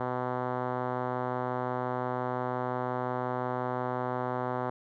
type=tone with low-pass filter; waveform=5% pulse; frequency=125.7 Hz; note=B2; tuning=31 cents sharp; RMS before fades=-32 dBFS; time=0-4.7 s; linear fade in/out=5 ms; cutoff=1000 Hz; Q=1.1; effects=none